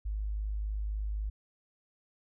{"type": "tone", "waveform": "sine", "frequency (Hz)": 51.91, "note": "G#1", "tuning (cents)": 0, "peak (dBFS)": -31, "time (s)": [0.05, 1.3], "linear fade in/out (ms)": 10, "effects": []}